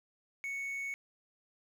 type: tone with quantisation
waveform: triangle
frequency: 2217 Hz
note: C#7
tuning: in tune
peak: -34 dBFS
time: 0.44-0.94 s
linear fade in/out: 0 ms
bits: 10
effects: none